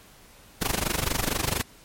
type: noise with amplitude modulation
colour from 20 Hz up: pink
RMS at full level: -23 dBFS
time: 0.61-1.62 s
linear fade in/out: 10 ms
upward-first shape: sine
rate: 24.3 Hz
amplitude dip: 90%
effects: pink hiss -52 dBFS RMS until 1.84 s + MP3 64 kbps